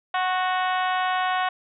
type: harmonic tone with a mistuned harmonic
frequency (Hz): 370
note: F#4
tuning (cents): 0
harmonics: 2 / 3 / 4 / 5 / 6 / 7 / 8 / 9 / 10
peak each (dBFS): -24 / -27 / -30 / -32 / -38 / -38 / -37 / -40 / -42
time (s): 0.14-1.49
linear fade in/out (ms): 5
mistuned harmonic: 3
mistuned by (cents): -20
effects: none